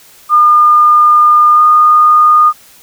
sine tone with pitch glide, 1211 to 1224.4 Hz, D#6 to D#6, -47 to -28 cents, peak -3 dBFS, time 0.29-2.53 s, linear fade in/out 50 ms, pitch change +19 cents, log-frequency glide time 1.53-1.61 s, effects white hiss -41 dBFS RMS until 2.82 s

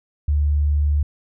sine tone, 73.4 Hz, D2, in tune, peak -15 dBFS, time 0.28-1.03 s, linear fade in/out 5 ms, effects none

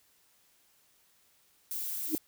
violet noise, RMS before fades -36 dBFS, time 1.71-2.18 s, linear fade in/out 0 ms
sine tone with exponential growth, 311.1 Hz, D#4, in tune, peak -22 dBFS, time 2.07-2.15 s, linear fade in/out 1 ms, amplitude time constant 16 ms
effects white hiss -67 dBFS RMS until 2.27 s

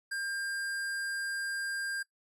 square tone, 1600 Hz, G6, 35 cents sharp, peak -34 dBFS, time 0.11-2.03 s, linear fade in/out 10 ms, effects noise-tail reverb RT60 0.1 s tail -19 dB re dry + resampled to 32000 Hz

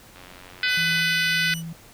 click train, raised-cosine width 0.3 ms, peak -28 dBFS, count 79, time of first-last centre 0.16-1.019 s, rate 90.8 Hz
harmonic tone, 501 Hz, B4, 25 cents sharp, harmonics 3 / 4 / 5 / 6 / 7 / 8 / 9 / 10, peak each -24 / -26 / -28 / -30 / -31 / -32 / -33 / -34 dBFS, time 0.63-1.54 s, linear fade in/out 2 ms
15% pulse tone with pitch glide, 2993 to 2960 Hz, F#7 to F#7, +19 to 0 cents, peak -27 dBFS, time 0.67-1.63 s, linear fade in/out 50 ms, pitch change -19 cents, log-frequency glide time 0.79-1.18 s
sine tone with tremolo, 164.81 Hz, E3, in tune, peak -29 dBFS, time 0.77-1.73 s, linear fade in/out 5 ms, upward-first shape triangle, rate 1.6 Hz, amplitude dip 50%
effects pink hiss -49 dBFS RMS until 1.93 s

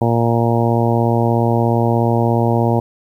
harmonic tone, 116.9 Hz, A#2, 5 cents sharp, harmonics 1 / 2 / 3 / 4 / 5 / 6 / 7 / 8, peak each -16 / -19 / -21 / -22 / -23 / -24 / -24 / -25 dBFS, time 0.01-2.8 s, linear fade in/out 5 ms, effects 8-bit

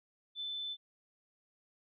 sine tone, 3520 Hz, A7, in tune, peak -37 dBFS, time 0.35-0.77 s, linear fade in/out 50 ms, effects none

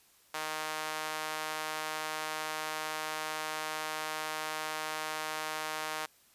sawtooth tone with high-pass filter, 155.56 Hz, D#3, in tune, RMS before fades -37 dBFS, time 0.34-6.06 s, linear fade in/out 5 ms, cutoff 900 Hz, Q 1, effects white hiss -64 dBFS RMS until 6.34 s + resampled to 32000 Hz

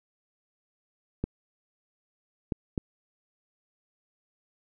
clicks, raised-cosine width 3 ms, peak -15 dBFS, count 3, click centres 1.24 / 2.522 / 2.778 s, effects none

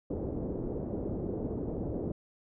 white low-pass noise, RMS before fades -35 dBFS, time 0.1-2.12 s, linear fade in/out 5 ms, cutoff 460 Hz, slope 24 dB/octave, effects none

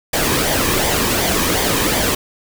pink noise with flanger, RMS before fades -17 dBFS, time 0.13-2.15 s, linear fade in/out 5 ms, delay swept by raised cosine 0.73 to 1.47 ms, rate 2.7 Hz, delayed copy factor -0.5, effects none

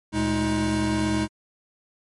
square tone cluster, 73 / 117.5 / 209.2 / 315.5 Hz, D2 / A#2 / G#3 / D#4, -10 / +14 / +13 / +24 cents, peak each -33 / -31 / -27 / -25 dBFS, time 0.12-1.28 s, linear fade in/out 50 ms, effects MP3 48 kbps

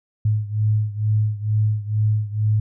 sine beating tone pair, 106.2 / 108.4 Hz, G#2 / A2, +39 / -25 cents, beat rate 2.2 Hz, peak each -19 / -22 dBFS, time 0.25-2.6 s, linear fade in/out 5 ms, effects none

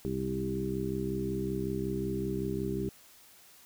harmonic tone with a mistuned harmonic, 65.41 Hz, C2, in tune, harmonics 1 / 2 / 3 / 4 / 5 / 6, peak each -42 / -38 / -36 / -42 / -37 / -35 dBFS, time 0.05-2.89 s, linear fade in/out 0 ms, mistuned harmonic 2, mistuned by -16 cents, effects white hiss -57 dBFS RMS until 3.65 s

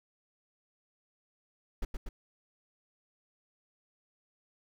brown noise with echo, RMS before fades -32 dBFS, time 1.82-1.85 s, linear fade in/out 5 ms, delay 120 ms, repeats 2, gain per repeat -3 dB, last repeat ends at 2.09 s, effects none

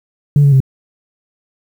sine tone with pitch steps, 144.4 / 141.1 / 133.3 Hz, D3 / C#3 / C3, -29 / +31 / +33 cents, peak -4 dBFS, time 0.36-0.603 s, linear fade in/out 2 ms, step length 81 ms, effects tanh soft clip ceiling -3 dBFS + 7-bit

